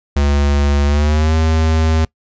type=tone with pitch glide; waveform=square; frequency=71.4 to 79.68 Hz; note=D2 to D#2; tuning=-48 to +42 cents; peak=-12 dBFS; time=0.16-2.05 s; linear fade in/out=5 ms; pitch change=+190 cents; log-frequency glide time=0.85-1.35 s; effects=noise-tail reverb RT60 0.1 s tail -23 dB re dry + resampled to 16000 Hz